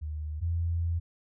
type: tone pair in turn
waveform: sine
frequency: 76.4 / 84.34 Hz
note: D#2 / E2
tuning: -31 / +40 cents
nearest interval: major second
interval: 171 cents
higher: second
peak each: -32 / -26 dBFS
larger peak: second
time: 0.01-0.41 / 0.41-1 s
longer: second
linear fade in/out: 20 ms
effects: none